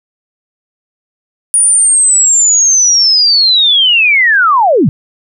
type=linear sweep; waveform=sine; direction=down; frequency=9650 to 111.5 Hz; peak=-5 dBFS; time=1.54-4.89 s; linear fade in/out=0 ms; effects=none